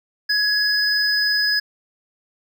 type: tone pair together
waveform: triangle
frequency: 1681 / 5020 Hz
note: G#6 / D#8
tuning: +20 / +15 cents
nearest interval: octave + perfect fifth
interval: 1895 cents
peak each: -18 dBFS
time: 0.29-1.6 s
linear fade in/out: 10 ms
effects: none